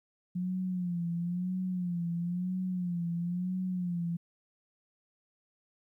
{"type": "tone with vibrato", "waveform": "sine", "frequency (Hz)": 177.5, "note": "F3", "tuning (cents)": 28, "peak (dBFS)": -30, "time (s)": [0.35, 4.17], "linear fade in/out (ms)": 10, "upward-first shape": "sine", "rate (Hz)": 1, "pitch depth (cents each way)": 76, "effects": ["12-bit"]}